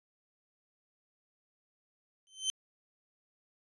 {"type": "tone with exponential growth", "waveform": "25% pulse", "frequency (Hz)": 3089, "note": "G7", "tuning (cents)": -26, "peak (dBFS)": -23, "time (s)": [2.27, 2.5], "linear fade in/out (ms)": 0, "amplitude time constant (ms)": 48, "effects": ["resampled to 32000 Hz"]}